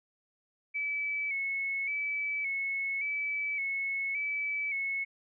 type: tone with vibrato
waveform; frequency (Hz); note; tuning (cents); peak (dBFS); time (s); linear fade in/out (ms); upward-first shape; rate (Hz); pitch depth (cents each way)
sine; 2247; C#7; +23; -30; 0.74-5.05; 20; square; 0.88; 41
effects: none